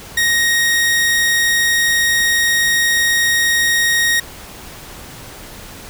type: tone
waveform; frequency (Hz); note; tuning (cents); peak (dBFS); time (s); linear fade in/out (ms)
sawtooth; 1872; A#6; +7; -9; 0.17-4.2; 5
effects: pink hiss -35 dBFS RMS until 5.89 s